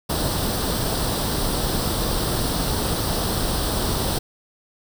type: noise with comb filter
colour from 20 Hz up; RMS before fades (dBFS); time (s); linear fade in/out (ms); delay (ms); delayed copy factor
pink; -23; 0.09-4.19; 10; 0.22; +0.65
effects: none